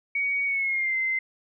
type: tone with pitch glide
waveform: sine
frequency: 2246 to 2072 Hz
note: C#7 to C7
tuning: +22 to -17 cents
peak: -23 dBFS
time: 0.15-1.19 s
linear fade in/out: 5 ms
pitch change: -139 cents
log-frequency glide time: 0.45-0.96 s
effects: none